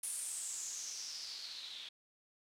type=noise with low-pass filter sweep; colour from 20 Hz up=blue; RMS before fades=-44 dBFS; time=0.03-1.89 s; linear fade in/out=5 ms; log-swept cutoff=10000 to 3400 Hz; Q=6; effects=none